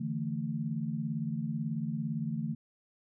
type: chord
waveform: sine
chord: D suspended second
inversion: none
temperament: equal with one note detuned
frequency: 146.83 / 164.81 / 223.7 Hz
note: D3 / E3 / A3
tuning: 0 / 0 / +29 cents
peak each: -36 / -36 / -35 dBFS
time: 0-2.55 s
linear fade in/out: 10 ms
effects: none